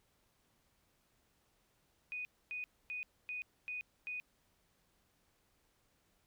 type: tone bursts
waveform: sine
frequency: 2483 Hz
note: D#7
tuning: 4 cents flat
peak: -39 dBFS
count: 6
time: 2.12-4.2 s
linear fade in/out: 0 ms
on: 130 ms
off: 260 ms
effects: pink hiss -75 dBFS RMS until 6.26 s